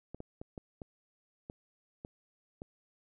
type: clicks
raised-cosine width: 2 ms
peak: -29 dBFS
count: 8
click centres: 0.146 / 0.204 / 0.415 / 0.578 / 0.818 / 1.499 / 2.049 / 2.619 s
effects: none